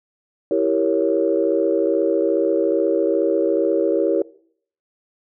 sine chord, E diminished seventh, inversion none, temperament equal, 329.6 / 392 / 466.2 / 554.4 Hz, E4 / G4 / Bb4 / Db5, 0 / 0 / 0 / 0 cents, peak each -21 dBFS, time 0.51-4.22 s, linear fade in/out 2 ms, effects noise-tail reverb RT60 0.6 s tail -21 dB re dry + tanh soft clip ceiling -5 dBFS

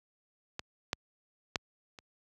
clicks, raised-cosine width 0.2 ms, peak -19 / -12 / -12 / -30 dBFS, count 4, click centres 0.594 / 0.931 / 1.558 / 1.988 s, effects high-pass 60 Hz 12 dB/octave

